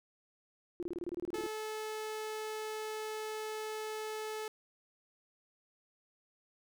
sine tone bursts, 348.1 Hz, F4, 6 cents flat, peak -35 dBFS, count 13, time 0.8-1.463 s, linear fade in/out 0 ms, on 27 ms, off 26 ms
sawtooth tone, 432.8 Hz, A4, 29 cents flat, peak -34 dBFS, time 1.34-4.48 s, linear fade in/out 2 ms
effects none

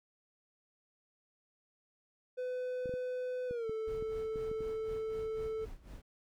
triangle tone with pitch glide, 503 to 440.4 Hz, B4 to A4, +32 to +2 cents, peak -33 dBFS, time 2.37-5.66 s, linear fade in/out 20 ms, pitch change -230 cents, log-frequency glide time 3.47-3.69 s
clicks, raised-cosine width 3 ms, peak -32 dBFS, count 9, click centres 2.858 / 2.894 / 2.939 / 3.51 / 3.695 / 4.025 / 4.359 / 4.515 / 4.607 s
brown noise with tremolo, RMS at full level -47 dBFS, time 3.87-6.02 s, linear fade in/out 10 ms, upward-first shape sine, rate 4 Hz, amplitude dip 80%
effects none

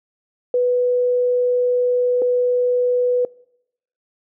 sine tone pair in turn, 493.9 / 493.9 Hz, B4 / B4, 0 / 0 cents, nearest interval unison, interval 0 cents, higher neither, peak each -14 dBFS, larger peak neither, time 0.54-2.22 / 2.22-3.25 s, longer first, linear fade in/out 2 ms, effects noise-tail reverb RT60 0.8 s tail -24 dB re dry

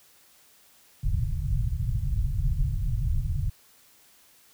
pink low-pass noise, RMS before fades -26 dBFS, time 1.03-3.5 s, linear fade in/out 5 ms, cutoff 140 Hz, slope 48 dB/octave, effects white hiss -58 dBFS RMS until 4.53 s

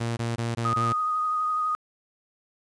sawtooth tone bursts, 116.54 Hz, A#2, in tune, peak -22 dBFS, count 5, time 0-0.93 s, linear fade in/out 10 ms, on 170 ms, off 20 ms
sine tone with vibrato, 1244.5 Hz, D#6, in tune, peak -23 dBFS, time 0.65-1.75 s, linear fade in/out 0 ms, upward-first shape triangle, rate 12 Hz, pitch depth 22 cents each way
effects resampled to 22050 Hz + 9-bit

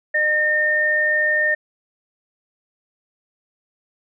sine tone pair together, 608 / 1823.3 Hz, D#5 / A#6, -40 / -39 cents, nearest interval octave + perfect fifth, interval 1901 cents, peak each -24 / -16 dBFS, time 0.14-1.55 s, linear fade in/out 10 ms, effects none

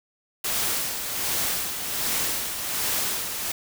white noise with tremolo, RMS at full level -25 dBFS, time 0.44-3.52 s, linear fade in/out 5 ms, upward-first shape sine, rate 1.3 Hz, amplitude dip 50%, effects none

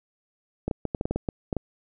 clicks, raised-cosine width 2 ms, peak -13 dBFS, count 11, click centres 0.68 / 0.712 / 0.853 / 0.948 / 1.011 / 1.055 / 1.11 / 1.16 / 1.288 / 1.528 / 1.567 s, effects none

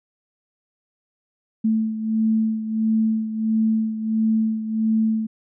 sine beating tone pair, 220.2 / 221.7 Hz, A3 / A3, +2 / +13 cents, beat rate 1.5 Hz, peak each -19 / -25 dBFS, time 1.64-5.27 s, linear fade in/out 10 ms, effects none

